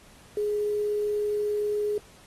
sine tone with quantisation, 417.2 Hz, G#4, 8 cents sharp, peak -24 dBFS, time 0.37-1.98 s, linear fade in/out 2 ms, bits 8, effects pink hiss -54 dBFS RMS until 2.26 s + AAC 32 kbps

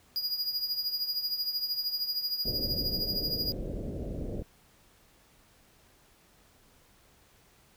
square tone with tremolo, 4881 Hz, D#8, 34 cents flat, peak -27 dBFS, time 0.16-3.52 s, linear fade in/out 0 ms, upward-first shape triangle, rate 13 Hz, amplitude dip 75%
pink low-pass noise, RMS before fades -36 dBFS, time 2.45-4.43 s, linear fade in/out 5 ms, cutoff 600 Hz, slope 48 dB/octave
effects pink hiss -62 dBFS RMS until 7.76 s

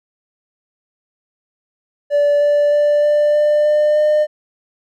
triangle tone with pitch steps, 580 / 584 / 588.1 / 592.2 / 596.3 / 600.5 / 604.6 Hz, D5 / D5 / D5 / D5 / D5 / D5 / D#5, -22 / -10 / +2 / +14 / +26 / +38 / -50 cents, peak -8 dBFS, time 2.1-4.27 s, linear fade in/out 50 ms, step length 310 ms, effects tanh soft clip ceiling -5 dBFS

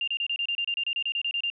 sine tone bursts, 2794 Hz, F7, in tune, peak -25 dBFS, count 16, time 0.01-1.501 s, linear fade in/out 2 ms, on 66 ms, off 29 ms, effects none

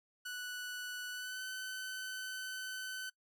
sawtooth tone with pitch glide, 1480 to 1518.1 Hz, F#6 to F#6, 0 to +44 cents, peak -37 dBFS, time 0.25-3.1 s, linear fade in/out 10 ms, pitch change +44 cents, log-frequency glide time 1.1-1.43 s, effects noise-tail reverb RT60 0.1 s tail -21 dB re dry

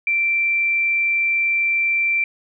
sine tone, 2349 Hz, D7, in tune, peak -16 dBFS, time 0.07-2.24 s, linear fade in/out 2 ms, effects none

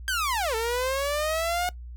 sawtooth linear two-way sweep, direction down then up, 1602 to 440 to 726 Hz, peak -21 dBFS, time 0.08-1.69 s, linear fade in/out 0 ms, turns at 0.55 s, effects noise-tail reverb RT60 0.1 s tail -20 dB re dry + added 60 Hz sine -37 dBFS peak until 1.96 s

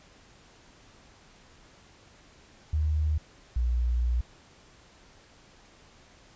sine tone pair in turn, 76.6 / 60.06 Hz, D#2 / B1, -27 / -48 cents, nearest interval major third, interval 421 cents, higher first, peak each -23 dBFS, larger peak neither, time 2.73-3.18 / 3.56-4.21 s, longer second, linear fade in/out 5 ms, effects pink hiss -56 dBFS RMS until 6.35 s + resampled to 16000 Hz

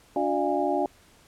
sine tone cluster, 289.7 / 362.4 / 598 / 688 / 820 Hz, D4 / F#4 / D5 / F5 / G#5, -24 / -36 / +31 / -26 / -22 cents, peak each -29 dBFS, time 0.16-0.86 s, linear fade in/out 2 ms, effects pink hiss -57 dBFS RMS until 1.27 s + low-pass 12000 Hz 12 dB/octave

